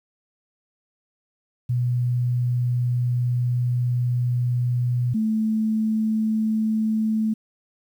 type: tone pair in turn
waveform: sine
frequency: 122.7 / 218.6 Hz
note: B2 / A3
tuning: -11 / -11 cents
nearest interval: minor seventh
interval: 1000 cents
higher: second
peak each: -19 dBFS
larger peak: neither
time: 1.69-5.14 / 5.14-7.34 s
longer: first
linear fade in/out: 10 ms
effects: 9-bit